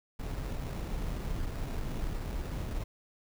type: noise with sample-and-hold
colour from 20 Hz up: brown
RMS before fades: -35 dBFS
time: 0.19-2.84 s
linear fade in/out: 10 ms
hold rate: 3150 Hz
effects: none